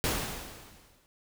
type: noise with exponential decay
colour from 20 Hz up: pink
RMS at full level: -27 dBFS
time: 0.04-1.06 s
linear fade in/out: 0 ms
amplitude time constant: 220 ms
effects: none